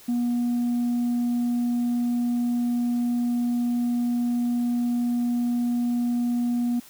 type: tone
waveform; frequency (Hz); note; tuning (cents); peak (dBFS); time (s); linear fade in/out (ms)
sine; 240.8; B3; -44; -19; 0.08-6.8; 10
effects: tanh soft clip ceiling -20 dBFS + white hiss -49 dBFS RMS until 6.89 s